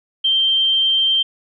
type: tone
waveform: sine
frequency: 3144 Hz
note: G7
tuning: 4 cents sharp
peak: -13 dBFS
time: 0.24-1.23 s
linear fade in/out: 10 ms
effects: none